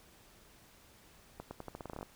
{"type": "accelerating click train", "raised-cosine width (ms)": 1, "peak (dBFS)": -28, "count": 13, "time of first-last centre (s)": [1.4, 2.029], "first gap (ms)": 110, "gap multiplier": 0.85, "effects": ["pink hiss -61 dBFS RMS until 2.15 s"]}